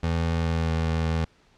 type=tone with pitch glide; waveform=25% pulse; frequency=82.9 to 81.29 Hz; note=E2 to E2; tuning=+10 to -24 cents; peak=-19 dBFS; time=0.03-1.25 s; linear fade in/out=5 ms; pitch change=-34 cents; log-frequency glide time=0.35-0.73 s; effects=pink hiss -60 dBFS RMS until 1.57 s + low-pass 5000 Hz 12 dB/octave